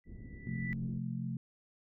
sine tone with exponential growth, 1975.5 Hz, B6, in tune, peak -36 dBFS, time 0.04-0.73 s, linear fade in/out 0 ms, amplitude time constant 150 ms
pink low-pass noise, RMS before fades -48 dBFS, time 0.05-1.01 s, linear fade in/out 50 ms, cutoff 320 Hz, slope 24 dB/octave
sine chord, F major, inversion second, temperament equal, 130.81 / 174.61 / 220 Hz, C3 / F3 / A3, 0 / 0 / 0 cents, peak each -38 / -40 / -40 dBFS, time 0.47-1.37 s, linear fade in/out 2 ms
effects none

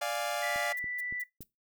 sawtooth chord, D diminished, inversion none, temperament equal, 587.3 / 698.5 / 830.6 Hz, D5 / F5 / Ab5, 0 / 0 / 0 cents, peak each -31 / -31 / -34 dBFS, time 0.01-0.73 s, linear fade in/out 10 ms
sine tone, 1975.5 Hz, B6, in tune, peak -34 dBFS, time 0.42-1.24 s, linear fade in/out 10 ms
click train, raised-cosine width 3 ms, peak -35 dBFS, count 4, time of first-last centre 0.56-1.407 s, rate 3.54 Hz
violet noise bursts, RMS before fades -46 dBFS, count 4, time 0.77-1.432 s, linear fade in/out 2 ms, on 23 ms, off 190 ms
effects noise-tail reverb RT60 0.2 s tail -19 dB re dry

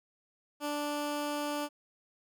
15% pulse tone, 293.2 Hz, D4, 3 cents flat, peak -26 dBFS, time 0.6-1.69 s, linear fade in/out 50 ms, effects none

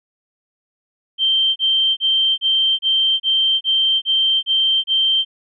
sine tone bursts, 3136 Hz, G7, in tune, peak -13 dBFS, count 10, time 1.18-5.25 s, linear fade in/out 50 ms, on 380 ms, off 30 ms, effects none

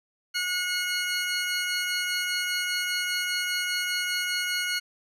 20% pulse tone pair together, 1451 / 2174 Hz, F#6 / C#7, -34 / -34 cents, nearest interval perfect fifth, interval 700 cents, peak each -23 / -25 dBFS, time 0.34-4.8 s, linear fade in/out 20 ms, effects low-pass 12000 Hz 12 dB/octave

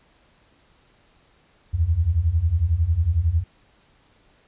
sine beating tone pair, 76.2 / 87.2 Hz, D#2 / F2, -36 / -2 cents, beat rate 11 Hz, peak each -22 / -19 dBFS, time 1.73-3.44 s, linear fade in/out 20 ms, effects pink hiss -59 dBFS RMS until 4.47 s + resampled to 8000 Hz

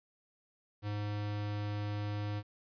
square tone, 103.83 Hz, G#2, in tune, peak -35 dBFS, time 0.82-2.43 s, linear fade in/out 50 ms, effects resampled to 11025 Hz + 11-bit

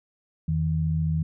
sine tone pair together, 84 / 158.57 Hz, E2 / D#3, +33 / +33 cents, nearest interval major seventh, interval 1100 cents, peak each -27 / -23 dBFS, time 0.48-1.23 s, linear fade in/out 5 ms, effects none

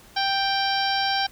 harmonic tone, 785 Hz, G5, 2 cents sharp, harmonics 1 / 2 / 3 / 4 / 5 / 6 / 7, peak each -24 / -28 / -34 / -30 / -32 / -31 / -31 dBFS, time 0.16-1.27 s, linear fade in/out 10 ms, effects pink hiss -50 dBFS RMS until 1.31 s

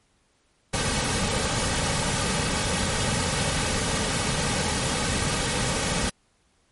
pink noise with comb filter, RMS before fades -25 dBFS, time 0.73-6.1 s, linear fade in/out 10 ms, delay 2.9 ms, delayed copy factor -0.55, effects pink hiss -66 dBFS RMS until 6.71 s + MP3 48 kbps

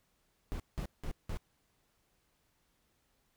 brown noise bursts, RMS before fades -37 dBFS, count 4, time 0.52-1.372 s, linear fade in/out 0 ms, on 78 ms, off 180 ms, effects pink hiss -75 dBFS RMS until 3.36 s

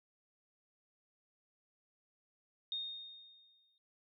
sine tone with exponential decay, 3692 Hz, A#7, 17 cents flat, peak -35 dBFS, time 2.72-3.78 s, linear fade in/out 1 ms, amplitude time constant 230 ms, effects AAC 48 kbps

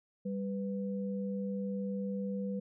sine tone pair together, 196.44 / 495 Hz, G3 / B4, +4 / +4 cents, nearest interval octave + major third, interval 1600 cents, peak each -34 / -40 dBFS, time 0.25-2.6 s, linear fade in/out 10 ms, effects none

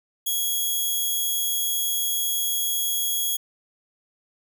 5% pulse tone, 3322 Hz, G#7, in tune, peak -14 dBFS, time 0.26-3.37 s, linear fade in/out 10 ms, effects none

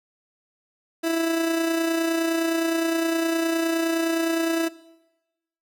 30% pulse tone with amplitude modulation, 329.6 Hz, E4, in tune, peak -17 dBFS, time 1.03-4.69 s, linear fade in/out 20 ms, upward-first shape sine, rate 29.7 Hz, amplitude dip 40%, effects noise-tail reverb RT60 1.0 s tail -20 dB re dry

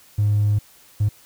triangle tone bursts at uneven times, 104 Hz, G#2, 3 cents sharp, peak -12 dBFS, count 2, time 0.18-0.59 / 1-1.09 s, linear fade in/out 10 ms, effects tanh soft clip ceiling -12 dBFS + white hiss -51 dBFS RMS until 1.25 s

